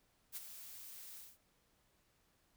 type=noise with ADSR envelope; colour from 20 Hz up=blue; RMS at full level=-43 dBFS; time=0.32-1.38 s; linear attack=45 ms; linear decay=23 ms; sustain=-9 dB; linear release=200 ms; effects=pink hiss -75 dBFS RMS until 2.56 s